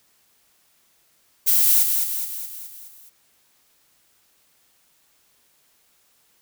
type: noise with echo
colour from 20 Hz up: violet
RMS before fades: -17 dBFS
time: 1.46-1.84 s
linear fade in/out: 20 ms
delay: 210 ms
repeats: 6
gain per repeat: -5 dB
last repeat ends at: 3.1 s
effects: white hiss -62 dBFS RMS until 6.41 s